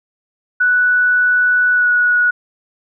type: tone with pitch glide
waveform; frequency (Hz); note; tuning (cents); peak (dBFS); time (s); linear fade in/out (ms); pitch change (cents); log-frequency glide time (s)
sine; 1480 to 1462.2; F#6 to F#6; 0 to -21; -10; 0.6-2.31; 10; -21; 1.73-1.89
effects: none